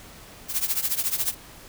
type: noise with tremolo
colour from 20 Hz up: blue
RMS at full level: -22 dBFS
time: 0.48-1.35 s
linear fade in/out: 50 ms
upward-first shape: triangle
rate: 14 Hz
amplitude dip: 90%
effects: pink hiss -46 dBFS RMS until 1.68 s

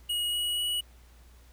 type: tone with pitch steps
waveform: square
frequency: 2895 / 2912 / 2929 Hz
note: F#7 / F#7 / F#7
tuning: -38 / -28 / -18 cents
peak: -28 dBFS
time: 0.09-0.81 s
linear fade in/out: 10 ms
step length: 240 ms
effects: added 60 Hz sine -52 dBFS peak until 1.52 s + pink hiss -61 dBFS RMS until 1.52 s

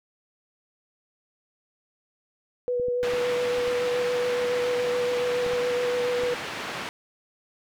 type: tone with vibrato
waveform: sine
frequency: 490.7 Hz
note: B4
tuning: 11 cents flat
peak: -23 dBFS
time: 2.68-6.34 s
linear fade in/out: 0 ms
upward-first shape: sine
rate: 7.1 Hz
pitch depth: 12 cents each way
type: clicks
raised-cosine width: 3 ms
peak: -27 dBFS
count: 9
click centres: 2.798 / 2.884 / 3.033 / 3.136 / 3.583 / 3.68 / 5.464 / 5.535 / 6.236 s
type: band-pass noise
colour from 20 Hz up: white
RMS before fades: -34 dBFS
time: 3.03-6.89 s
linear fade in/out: 0 ms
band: 120 to 2500 Hz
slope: 12 dB/octave
effects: none

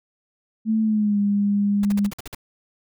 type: tone with pitch glide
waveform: sine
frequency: 220 to 202.9 Hz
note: A3 to G#3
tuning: 0 to -40 cents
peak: -17 dBFS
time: 0.65-2.11 s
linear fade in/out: 50 ms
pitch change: -140 cents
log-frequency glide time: 0.82-1.19 s
type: noise bursts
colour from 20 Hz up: pink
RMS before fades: -34 dBFS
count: 8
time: 1.83-2.348 s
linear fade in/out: 2 ms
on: 21 ms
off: 50 ms
effects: none

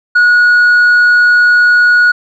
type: tone with tanh clipping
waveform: sine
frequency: 1455 Hz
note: F#6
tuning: 29 cents flat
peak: -5 dBFS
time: 0.15-2.12 s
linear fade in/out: 10 ms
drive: 2 dB
effects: none

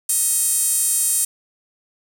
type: tone with high-pass filter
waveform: sawtooth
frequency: 631 Hz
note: D#5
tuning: 24 cents sharp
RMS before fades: -19 dBFS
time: 0.09-1.25 s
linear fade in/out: 5 ms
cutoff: 8800 Hz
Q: 3.9
effects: none

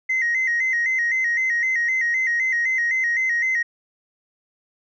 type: tone with vibrato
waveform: sine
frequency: 1968 Hz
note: B6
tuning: 7 cents flat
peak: -17 dBFS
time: 0.09-3.63 s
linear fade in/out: 10 ms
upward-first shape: square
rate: 3.9 Hz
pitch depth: 78 cents each way
effects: tanh soft clip ceiling -15 dBFS

